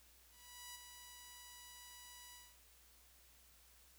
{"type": "tone with ADSR envelope", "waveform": "5% pulse", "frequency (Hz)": 979, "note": "B5", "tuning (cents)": -15, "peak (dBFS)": -37, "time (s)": [0.29, 2.58], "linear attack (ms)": 460, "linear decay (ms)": 15, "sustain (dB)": -6, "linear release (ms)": 240, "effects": ["added 60 Hz sine -70 dBFS peak until 3.98 s", "white hiss -67 dBFS RMS until 3.98 s"]}